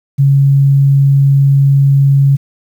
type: tone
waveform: sine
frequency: 138.59 Hz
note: C#3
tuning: in tune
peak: -5 dBFS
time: 0.18-2.37 s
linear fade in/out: 20 ms
effects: 7-bit